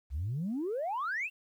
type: exponential sweep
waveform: sine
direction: up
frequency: 61.74 to 2794 Hz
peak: -30 dBFS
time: 0.1-1.3 s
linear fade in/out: 50 ms
effects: tanh soft clip ceiling -28 dBFS + 11-bit